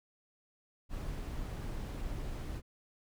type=noise; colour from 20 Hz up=brown; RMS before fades=-39 dBFS; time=0.89-2.62 s; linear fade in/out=50 ms; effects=none